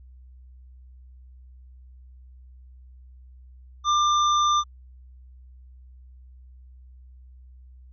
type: tone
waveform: square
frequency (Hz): 1192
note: D6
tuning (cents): +25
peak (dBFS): -19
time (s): 3.84-4.64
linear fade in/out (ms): 50
effects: added 63 Hz sine -45 dBFS peak until 7.92 s + resampled to 16000 Hz